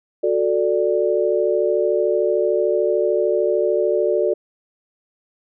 sine chord, D major, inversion first, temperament just, 367.1 / 440.5 / 587.3 Hz, F#4 / A4 / D5, -14 / +2 / 0 cents, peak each -20 dBFS, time 0.23-4.34 s, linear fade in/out 10 ms, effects none

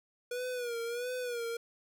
square tone with vibrato, 482.9 Hz, B4, 39 cents flat, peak -35 dBFS, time 0.31-1.57 s, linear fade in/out 5 ms, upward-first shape sine, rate 1.5 Hz, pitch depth 75 cents each way, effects none

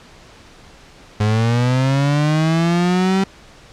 35% pulse linear sweep, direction up, 103.83 to 194.5 Hz, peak -12 dBFS, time 1.2-3.24 s, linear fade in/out 5 ms, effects pink hiss -44 dBFS RMS until 3.72 s + low-pass 6000 Hz 12 dB/octave

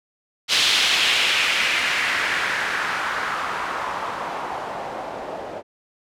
blue noise with low-pass filter sweep, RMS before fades -23 dBFS, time 0.48-5.63 s, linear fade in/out 50 ms, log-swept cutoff 3600 to 580 Hz, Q 2, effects none

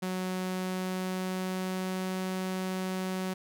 sawtooth tone with pitch glide, 185 to 186.72 Hz, F#3 to F#3, 0 to +16 cents, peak -27 dBFS, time 0.02-3.34 s, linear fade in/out 10 ms, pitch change +16 cents, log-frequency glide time 0.41-2.21 s, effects none

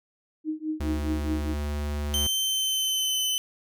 sine tone with tremolo, 311.1 Hz, D#4, in tune, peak -24 dBFS, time 0.44-1.55 s, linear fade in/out 50 ms, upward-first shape triangle, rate 4.8 Hz, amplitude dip 100%
square tone, 73.42 Hz, D2, in tune, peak -28 dBFS, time 0.8-2.27 s, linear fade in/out 5 ms
sawtooth tone with pitch glide, 3100 to 3038 Hz, G7 to F#7, -20 to +45 cents, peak -21 dBFS, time 2.14-3.38 s, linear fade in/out 0 ms, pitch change -35 cents, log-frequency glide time 2.41-3.23 s
effects none

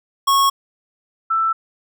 square / sine tone pair in turn, 1100 / 1327.2 Hz, C#6 / E6, -14 / +11 cents, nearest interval minor third, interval 325 cents, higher second, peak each -13 / -15 dBFS, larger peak first, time 0.27-0.5 / 1.3-1.53 s, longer neither, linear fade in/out 10 ms, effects none

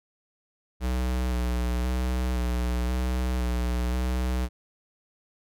square tone with vibrato, 61.74 Hz, B1, in tune, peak -25 dBFS, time 0.8-4.49 s, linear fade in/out 50 ms, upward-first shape square, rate 0.96 Hz, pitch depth 26 cents each way, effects none

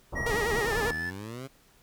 pink low-pass noise, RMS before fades -34 dBFS, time 0.12-0.92 s, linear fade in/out 10 ms, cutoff 1300 Hz, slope 96 dB/octave
triangle tone with pitch glide, 1900 to 1742.3 Hz, A#6 to A6, +33 to -17 cents, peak -29 dBFS, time 0.15-1.11 s, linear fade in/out 20 ms, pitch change -150 cents, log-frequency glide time 0.61-0.76 s
sawtooth tone with vibrato, 440.3 Hz, A4, 1 cent sharp, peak -24 dBFS, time 0.26-0.91 s, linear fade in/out 5 ms, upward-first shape sine, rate 10 Hz, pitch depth 150 cents each way
15% pulse exponential sweep, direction up, 67.5 to 138.59 Hz, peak -31 dBFS, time 0.82-1.48 s, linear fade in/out 20 ms
effects pink hiss -61 dBFS RMS until 1.82 s

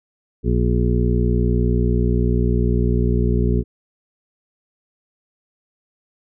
harmonic tone, 60.1 Hz, B1, 46 cents flat, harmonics 1 / 2 / 3 / 4 / 6 / 7, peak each -18 / -21 / -23 / -24 / -26 / -26 dBFS, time 0.43-3.64 s, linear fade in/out 50 ms, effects none

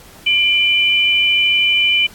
sine tone pair together, 2374 / 3013 Hz, D7 / F#7, +18 / +31 cents, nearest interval major third, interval 413 cents, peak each -14 dBFS, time 0.26-2.07 s, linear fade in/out 10 ms, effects pink hiss -42 dBFS RMS until 2.14 s + AAC 64 kbps

